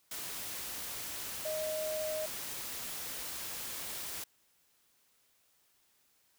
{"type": "tone in noise", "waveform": "sine", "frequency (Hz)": 622.3, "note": "D#5", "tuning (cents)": 0, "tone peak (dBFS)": -34, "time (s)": [1.45, 2.26], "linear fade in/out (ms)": 5, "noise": "white", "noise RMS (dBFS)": -41, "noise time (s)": [0.11, 4.24], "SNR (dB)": 4, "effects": ["white hiss -71 dBFS RMS until 6.38 s"]}